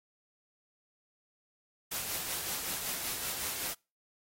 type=noise with tremolo; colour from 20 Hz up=white; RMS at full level=-35 dBFS; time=1.91-3.74 s; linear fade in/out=10 ms; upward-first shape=sine; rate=5.3 Hz; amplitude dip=35%; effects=noise-tail reverb RT60 0.3 s tail -26 dB re dry + AAC 48 kbps